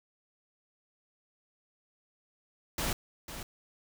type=noise with echo; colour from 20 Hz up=pink; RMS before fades=-32 dBFS; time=2.78-2.93 s; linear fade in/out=2 ms; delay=500 ms; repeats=1; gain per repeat=-10 dB; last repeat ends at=3.43 s; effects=none